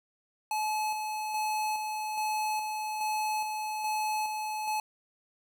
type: tone with tremolo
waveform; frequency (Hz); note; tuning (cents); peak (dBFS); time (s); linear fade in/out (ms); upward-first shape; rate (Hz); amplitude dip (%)
square; 858; A5; -44; -29; 0.51-4.8; 2; square; 1.2; 35
effects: none